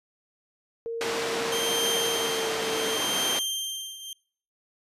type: tone with pitch glide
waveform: sine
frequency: 460.7 to 446.8 Hz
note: A#4 to A4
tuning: -20 to +27 cents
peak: -29 dBFS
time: 0.86-2.97 s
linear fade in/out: 0 ms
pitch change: -53 cents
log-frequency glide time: 2.14-2.47 s
type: band-pass noise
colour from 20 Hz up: pink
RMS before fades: -31 dBFS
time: 1.01-3.39 s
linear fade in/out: 0 ms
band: 310 to 6100 Hz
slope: 12 dB/octave
type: tone with tremolo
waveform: sawtooth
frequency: 3159 Hz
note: G7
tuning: 13 cents sharp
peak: -21 dBFS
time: 1.52-4.13 s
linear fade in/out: 2 ms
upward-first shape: triangle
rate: 0.71 Hz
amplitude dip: 85%
effects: noise-tail reverb RT60 0.5 s tail -24 dB re dry + resampled to 32000 Hz